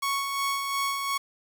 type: tone with tremolo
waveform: sawtooth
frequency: 1108.7 Hz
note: C#6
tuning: in tune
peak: -21 dBFS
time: 0.02-1.18 s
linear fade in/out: 10 ms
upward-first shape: sine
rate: 2.8 Hz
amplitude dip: 40%
effects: 8-bit